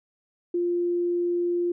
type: tone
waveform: sine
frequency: 349.2 Hz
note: F4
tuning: in tune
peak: -22 dBFS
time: 0.54-1.72 s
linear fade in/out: 5 ms
effects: none